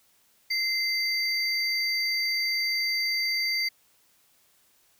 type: tone pair together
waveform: triangle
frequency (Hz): 2077 / 4656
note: C7 / D8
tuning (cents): -13 / -16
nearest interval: octave + major second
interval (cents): 1397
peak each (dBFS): -26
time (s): 0.5-3.69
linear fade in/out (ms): 10
effects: white hiss -64 dBFS RMS until 4.99 s